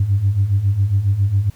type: beating tone pair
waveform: sine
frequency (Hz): 94.6 / 101.9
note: F#2 / G#2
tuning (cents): +39 / -32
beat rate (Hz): 7.3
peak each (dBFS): -19 / -14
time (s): 0-1.5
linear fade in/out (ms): 5
effects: tanh soft clip ceiling -7 dBFS + pink hiss -51 dBFS RMS until 1.55 s